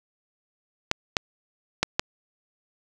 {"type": "clicks", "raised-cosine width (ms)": 0.2, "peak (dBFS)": -3, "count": 4, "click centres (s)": [0.914, 1.168, 1.83, 1.995], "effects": []}